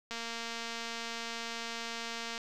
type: click train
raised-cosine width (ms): 0.2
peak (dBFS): -22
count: 525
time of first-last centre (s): 0.11-2.378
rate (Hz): 231
effects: none